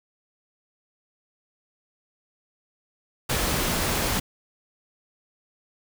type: noise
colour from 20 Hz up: pink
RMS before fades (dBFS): -25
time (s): 3.29-4.2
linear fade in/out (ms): 10
effects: none